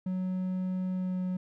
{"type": "tone with pitch glide", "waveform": "triangle", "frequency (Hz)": [185, 183.51], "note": ["F#3", "F#3"], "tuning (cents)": [0, -14], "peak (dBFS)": -27, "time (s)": [0.06, 1.37], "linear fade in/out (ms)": 5, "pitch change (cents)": -14, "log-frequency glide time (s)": [0.92, 1.21], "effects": []}